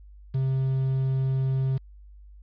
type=tone with quantisation; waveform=triangle; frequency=132.8 Hz; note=C3; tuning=26 cents sharp; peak=-20 dBFS; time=0.34-1.78 s; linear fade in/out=10 ms; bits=8; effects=added 50 Hz sine -45 dBFS peak until 2.42 s + resampled to 11025 Hz